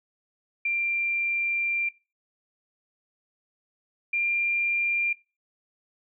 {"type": "tone pair in turn", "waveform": "sine", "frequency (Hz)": [2373, 2388], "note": ["D7", "D7"], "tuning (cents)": [17, 28], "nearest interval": "unison", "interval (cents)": 11, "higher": "second", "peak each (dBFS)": -23, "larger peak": "neither", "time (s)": [[0.65, 1.89], [4.13, 5.13]], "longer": "first", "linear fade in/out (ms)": 5, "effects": ["noise-tail reverb RT60 0.3 s tail -22 dB re dry"]}